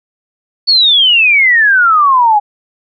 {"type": "exponential sweep", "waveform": "sine", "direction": "down", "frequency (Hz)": [4508, 810], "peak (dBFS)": -5, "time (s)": [0.67, 2.4], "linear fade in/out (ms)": 20, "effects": []}